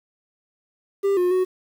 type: tone with pitch steps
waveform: triangle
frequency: 396.4 / 358.3 / 369.8 Hz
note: G4 / F4 / F#4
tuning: +19 / +44 / -1 cents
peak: -15 dBFS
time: 1.03-1.45 s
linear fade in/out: 20 ms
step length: 140 ms
effects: 8-bit